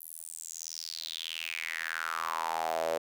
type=tone with high-pass filter sweep; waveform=sawtooth; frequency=81.6 Hz; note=E2; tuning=17 cents flat; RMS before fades=-36 dBFS; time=0-2.98 s; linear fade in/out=10 ms; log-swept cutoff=12000 to 530 Hz; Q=5.8; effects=none